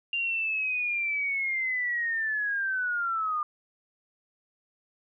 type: linear sweep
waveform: sine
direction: down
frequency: 2794 to 1200 Hz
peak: -26 dBFS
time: 0.13-3.43 s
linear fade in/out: 2 ms
effects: none